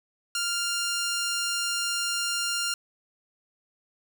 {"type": "tone", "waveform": "10% pulse", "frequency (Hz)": 1396.9, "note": "F6", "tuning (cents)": 0, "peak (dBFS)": -18, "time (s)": [0.35, 2.74], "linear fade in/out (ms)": 2, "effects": []}